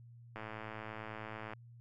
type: click train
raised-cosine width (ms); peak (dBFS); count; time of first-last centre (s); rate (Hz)
0.5; -29; 129; 0.36-1.534; 109
effects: added 118 Hz sine -53 dBFS peak until 1.8 s